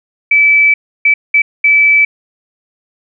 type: tone bursts at uneven times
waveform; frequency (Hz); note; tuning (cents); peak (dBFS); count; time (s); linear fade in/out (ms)
sine; 2307; D7; -31; -5; 4; 0.31-0.74 / 1.05-1.14 / 1.34-1.42 / 1.64-2.05; 5
effects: none